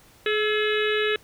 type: harmonic tone with a mistuned harmonic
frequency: 425.1 Hz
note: G#4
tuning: 40 cents sharp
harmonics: 1 / 3 / 4 / 5 / 6 / 7 / 8 / 9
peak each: -23 / -33 / -28 / -33 / -31 / -33 / -36 / -34 dBFS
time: 0.26-1.16 s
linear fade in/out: 2 ms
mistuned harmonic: 3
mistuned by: +53 cents
effects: pink hiss -54 dBFS RMS until 1.23 s

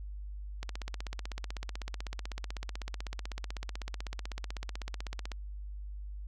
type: click train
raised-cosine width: 0.2 ms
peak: -22 dBFS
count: 76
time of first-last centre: 0.63-5.317 s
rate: 16 Hz
effects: added 50 Hz sine -39 dBFS peak until 6.27 s

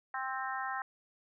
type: harmonic tone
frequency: 262.8 Hz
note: C4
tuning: 8 cents sharp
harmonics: 3 / 4 / 5 / 6 / 7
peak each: -39 / -40 / -41 / -42 / -42 dBFS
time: 0.14-0.82 s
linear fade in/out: 2 ms
effects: none

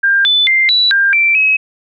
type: tone with pitch steps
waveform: sine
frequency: 1596 / 3500 / 2094 / 3943 / 1596 / 2344 / 2558 Hz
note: G6 / A7 / C7 / B7 / G6 / D7 / D#7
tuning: +31 / -10 / +1 / -4 / +31 / -4 / +47 cents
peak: -8 dBFS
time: 0.03-1.57 s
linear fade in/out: 10 ms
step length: 220 ms
effects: none

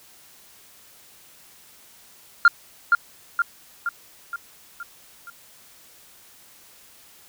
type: tone with echo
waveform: sine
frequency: 1396.9 Hz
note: F6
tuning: in tune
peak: -6 dBFS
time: 2.45-2.48 s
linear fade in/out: 2 ms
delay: 470 ms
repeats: 6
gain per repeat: -5 dB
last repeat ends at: 5.3 s
effects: tanh soft clip ceiling -7 dBFS + white hiss -51 dBFS RMS until 7.28 s

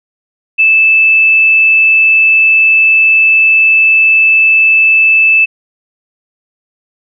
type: tone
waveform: sine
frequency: 2629 Hz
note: E7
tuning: 5 cents flat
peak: -4 dBFS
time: 0.58-5.46 s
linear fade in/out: 20 ms
effects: none

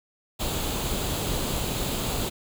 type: noise with comb filter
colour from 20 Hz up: pink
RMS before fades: -28 dBFS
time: 0.39-2.3 s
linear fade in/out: 20 ms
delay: 0.27 ms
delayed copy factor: +0.5
effects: none

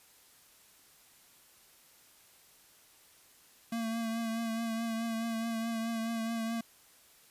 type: tone with vibrato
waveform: square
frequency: 227.4 Hz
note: A#3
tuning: 43 cents flat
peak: -33 dBFS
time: 3.72-6.61 s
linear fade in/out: 5 ms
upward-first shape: triangle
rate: 4.7 Hz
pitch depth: 34 cents each way
effects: white hiss -61 dBFS RMS until 7.3 s + resampled to 32000 Hz

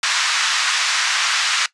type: band-pass noise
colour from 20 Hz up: pink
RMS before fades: -19 dBFS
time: 0.03-1.66 s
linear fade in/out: 2 ms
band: 1200 to 6800 Hz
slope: 24 dB/octave
effects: noise-tail reverb RT60 0.1 s tail -18 dB re dry + resampled to 24000 Hz

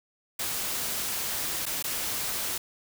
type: noise with dropouts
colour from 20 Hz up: white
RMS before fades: -31 dBFS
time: 0.39-2.58 s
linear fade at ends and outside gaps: 5 ms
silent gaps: 1.656-1.663 / 1.826-1.84 s
effects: none

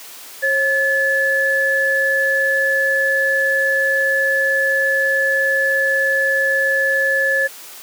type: tone pair together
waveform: sine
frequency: 540 / 1723.3 Hz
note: C#5 / A6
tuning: -45 / -36 cents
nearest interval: octave + minor sixth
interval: 2009 cents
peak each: -20 / -15 dBFS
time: 0.42-7.48 s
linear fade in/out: 20 ms
effects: white hiss -37 dBFS RMS until 7.82 s + high-pass 300 Hz 12 dB/octave

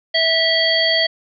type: harmonic tone with a mistuned harmonic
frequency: 653 Hz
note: E5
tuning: 17 cents flat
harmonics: 1 / 3 / 5 / 7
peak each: -20 / -19 / -19 / -19 dBFS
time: 0.14-1.07 s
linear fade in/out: 10 ms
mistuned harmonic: 7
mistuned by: -17 cents
effects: none

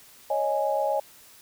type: chord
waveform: sine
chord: C# suspended second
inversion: none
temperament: equal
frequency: 554.4 / 622.3 / 830.6 Hz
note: C#5 / D#5 / G#5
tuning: 0 / 0 / 0 cents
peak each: -27 dBFS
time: 0.3-1 s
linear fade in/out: 5 ms
effects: white hiss -52 dBFS RMS until 1.41 s

